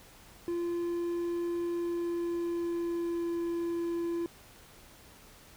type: tone with pitch glide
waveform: triangle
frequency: 344.5 to 340 Hz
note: F4 to F4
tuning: -24 to -46 cents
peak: -28 dBFS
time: 0.48-4.26 s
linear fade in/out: 0 ms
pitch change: -22 cents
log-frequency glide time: 1.66-3.42 s
effects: pink hiss -55 dBFS RMS until 5.56 s